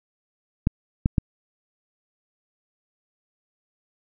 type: clicks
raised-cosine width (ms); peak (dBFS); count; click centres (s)
5; -6; 3; 0.671 / 1.059 / 1.182
effects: none